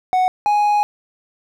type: tone pair in turn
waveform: triangle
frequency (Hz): 740 / 830.6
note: F#5 / G#5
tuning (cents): 0 / 0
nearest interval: major second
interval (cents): 200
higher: second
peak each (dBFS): -11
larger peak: neither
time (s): 0.13-0.28 / 0.46-0.83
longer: second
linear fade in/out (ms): 0
effects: none